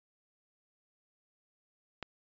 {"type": "click", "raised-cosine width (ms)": 0.3, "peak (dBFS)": -22, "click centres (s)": 2.027, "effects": ["resampled to 16000 Hz"]}